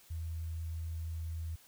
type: tone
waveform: sine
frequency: 81.6 Hz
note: E2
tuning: 17 cents flat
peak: -36 dBFS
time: 0.1-1.56 s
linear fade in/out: 10 ms
effects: white hiss -61 dBFS RMS until 1.67 s